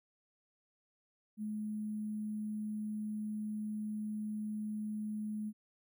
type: tone with sample-and-hold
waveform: sine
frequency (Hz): 212.5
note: G#3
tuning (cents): +40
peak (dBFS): -36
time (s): 1.37-5.53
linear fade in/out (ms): 50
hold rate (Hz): 11025
effects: none